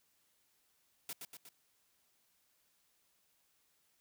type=noise with echo; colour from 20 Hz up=white; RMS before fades=-43 dBFS; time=1.09-1.13 s; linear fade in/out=2 ms; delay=120 ms; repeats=3; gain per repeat=-4 dB; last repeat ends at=1.49 s; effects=white hiss -75 dBFS RMS until 4 s